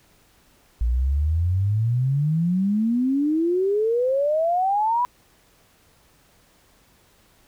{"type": "exponential sweep", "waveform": "sine", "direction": "up", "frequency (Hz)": [56.3, 996], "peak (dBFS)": -18, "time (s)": [0.81, 5.05], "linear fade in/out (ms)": 0, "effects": ["pink hiss -58 dBFS RMS until 7.47 s"]}